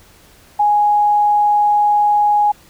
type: tone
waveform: sine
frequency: 830.6 Hz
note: G#5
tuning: in tune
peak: -10 dBFS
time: 0.59-2.52 s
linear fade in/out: 10 ms
effects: pink hiss -47 dBFS RMS until 2.69 s